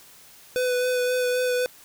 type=tone with vibrato; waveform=square; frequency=499.3 Hz; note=B4; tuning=19 cents sharp; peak=-22 dBFS; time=0.56-1.66 s; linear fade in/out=0 ms; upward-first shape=sine; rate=3.8 Hz; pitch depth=16 cents each way; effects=white hiss -50 dBFS RMS until 1.84 s